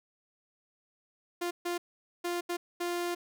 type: tone bursts at uneven times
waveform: sawtooth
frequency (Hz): 349.2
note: F4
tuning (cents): 0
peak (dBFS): -27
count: 5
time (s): 1.41-1.51 / 1.65-1.78 / 2.24-2.41 / 2.49-2.57 / 2.8-3.15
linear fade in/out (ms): 10
effects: none